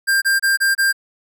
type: tone bursts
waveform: square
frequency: 1592 Hz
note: G6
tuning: 26 cents sharp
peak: -14 dBFS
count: 5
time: 0.07-0.928 s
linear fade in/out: 20 ms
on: 150 ms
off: 27 ms
effects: none